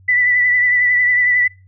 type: tone with vibrato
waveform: sine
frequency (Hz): 1975.5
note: B6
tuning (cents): 0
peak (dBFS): -11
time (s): 0.08-1.48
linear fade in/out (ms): 10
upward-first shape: triangle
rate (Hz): 11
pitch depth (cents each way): 33
effects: noise-tail reverb RT60 0.3 s tail -24 dB re dry + added 94 Hz sine -44 dBFS peak until 1.67 s